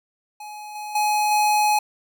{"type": "tone with level steps", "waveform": "square", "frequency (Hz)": 842, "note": "G#5", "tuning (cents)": 24, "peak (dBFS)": [-35, -31, -19, -17], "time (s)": [0.4, 1.79], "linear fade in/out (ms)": 5, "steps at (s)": [0.75, 0.95, 1.31], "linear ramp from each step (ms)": 5, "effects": []}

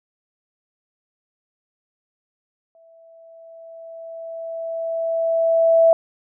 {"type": "tone with exponential growth", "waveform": "sine", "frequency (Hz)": 659.3, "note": "E5", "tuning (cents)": 0, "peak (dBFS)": -9, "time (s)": [2.75, 5.93], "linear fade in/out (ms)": 1, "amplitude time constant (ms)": 690, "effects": []}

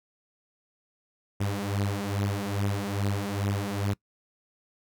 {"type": "beating tone pair", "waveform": "sawtooth", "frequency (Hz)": [99.3, 101.7], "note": ["G2", "G#2"], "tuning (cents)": [23, -36], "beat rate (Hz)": 2.4, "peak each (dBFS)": [-26, -26], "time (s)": [1.4, 3.94], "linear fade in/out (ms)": 10, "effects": ["noise-tail reverb RT60 0.1 s tail -24 dB re dry"]}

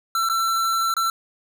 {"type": "tone with dropouts", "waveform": "square", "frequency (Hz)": 1344, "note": "E6", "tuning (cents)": 33, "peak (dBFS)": -20, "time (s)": [0.15, 1.1], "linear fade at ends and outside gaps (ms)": 2, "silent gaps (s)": [[0.289, 0.297], [0.94, 0.966]], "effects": []}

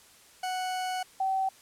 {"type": "tone pair in turn", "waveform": ["40% pulse", "sine"], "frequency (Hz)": [740, 767], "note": ["F#5", "G5"], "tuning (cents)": [0, -38], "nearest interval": "minor second", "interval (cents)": 62, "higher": "second", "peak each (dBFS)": [-29, -25], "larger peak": "second", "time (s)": [[0.43, 1.03], [1.2, 1.49]], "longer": "first", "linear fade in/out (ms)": 5, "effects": ["white hiss -56 dBFS RMS until 1.61 s", "low-pass 11000 Hz 12 dB/octave"]}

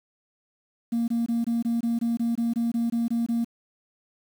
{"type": "tone bursts", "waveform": "sine", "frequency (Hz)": 233.1, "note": "A#3", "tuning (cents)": 0, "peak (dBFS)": -20, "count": 14, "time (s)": [0.92, 3.446], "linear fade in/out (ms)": 10, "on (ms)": 160, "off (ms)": 22, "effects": ["tanh soft clip ceiling -20 dBFS", "8-bit"]}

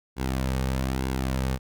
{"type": "tone with flanger", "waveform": "sawtooth", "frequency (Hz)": 65.41, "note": "C2", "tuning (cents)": 0, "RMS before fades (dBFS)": -27, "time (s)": [0.16, 1.59], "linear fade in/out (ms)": 50, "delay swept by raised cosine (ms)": [1.6, 3], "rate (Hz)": 1.1, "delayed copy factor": -0.5, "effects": []}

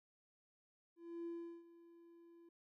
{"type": "tone with ADSR envelope", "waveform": "triangle", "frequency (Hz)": 338.7, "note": "E4", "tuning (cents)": 47, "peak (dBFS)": -39, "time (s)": [0.96, 2.49], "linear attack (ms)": 300, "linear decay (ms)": 370, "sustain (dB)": -19, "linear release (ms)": 4, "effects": ["tanh soft clip ceiling -38 dBFS"]}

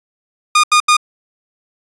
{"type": "tone bursts", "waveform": "sawtooth", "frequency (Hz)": 1222, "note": "D#6", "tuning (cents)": -32, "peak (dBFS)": -4, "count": 3, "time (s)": [0.55, 0.968], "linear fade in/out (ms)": 5, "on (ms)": 86, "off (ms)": 80, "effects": ["resampled to 22050 Hz"]}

